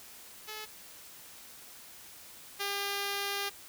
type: tone pair in turn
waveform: 5% pulse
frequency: 429.9 / 401.1 Hz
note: A4 / G4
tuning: -40 / +40 cents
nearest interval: minor second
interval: 120 cents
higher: first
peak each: -29 / -21 dBFS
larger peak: second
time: 0.47-0.66 / 2.59-3.5 s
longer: second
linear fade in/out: 20 ms
effects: white hiss -51 dBFS RMS until 3.68 s